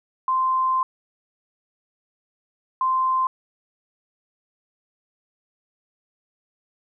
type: tone bursts at uneven times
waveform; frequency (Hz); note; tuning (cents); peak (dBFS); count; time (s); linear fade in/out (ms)
sine; 1041; C6; -9; -18; 2; 0.28-0.83 / 2.81-3.27; 2
effects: none